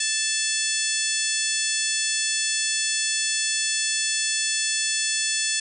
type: harmonic tone with a mistuned harmonic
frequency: 880 Hz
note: A5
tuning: in tune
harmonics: 2 / 3 / 4 / 5 / 6 / 7 / 8 / 9 / 10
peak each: -31 / -31 / -31 / -31 / -31 / -31 / -31 / -31 / -31 dBFS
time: 0-5.6 s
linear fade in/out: 5 ms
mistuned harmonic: 4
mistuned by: -41 cents
effects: none